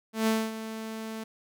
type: tone with ADSR envelope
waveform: sawtooth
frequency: 221.3 Hz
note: A3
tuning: 10 cents sharp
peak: -18 dBFS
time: 0.13-1.24 s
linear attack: 140 ms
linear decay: 240 ms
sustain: -13 dB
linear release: 8 ms
effects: none